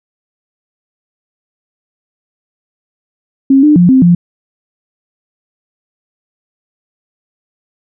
sine tone with pitch steps, 270.4 / 299.8 / 176.2 / 261.3 / 173.9 Hz, C#4 / D4 / F3 / C4 / F3, -43 / +36 / +16 / -2 / -7 cents, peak -3 dBFS, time 3.5-4.15 s, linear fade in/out 5 ms, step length 130 ms, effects none

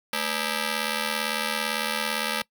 5% pulse ring-modulated tone, 359.8 Hz, F#4, 48 cents flat, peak -11 dBFS, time 0.13-2.42 s, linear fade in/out 0 ms, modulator 141 Hz, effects noise-tail reverb RT60 0.1 s tail -22 dB re dry

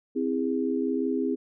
sine chord, C augmented, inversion none, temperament just, 261.6 / 327 / 408.8 Hz, C4 / E4 / G#4, 0 / -14 / -27 cents, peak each -27 / -30 / -29 dBFS, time 0.15-1.36 s, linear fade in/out 20 ms, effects none

